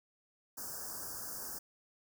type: band-stop noise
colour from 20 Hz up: white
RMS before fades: -43 dBFS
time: 0.57-1.59 s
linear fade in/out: 10 ms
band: 1700 to 4800 Hz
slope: 96 dB/octave
effects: none